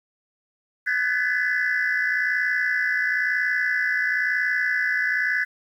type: tone cluster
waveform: sine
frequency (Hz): 1505 / 1680 / 1741 / 2002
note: F#6 / G#6 / A6 / B6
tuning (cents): +29 / +19 / -19 / +23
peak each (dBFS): -25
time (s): 0.86-5.45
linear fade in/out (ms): 20
effects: tanh soft clip ceiling -14 dBFS + 9-bit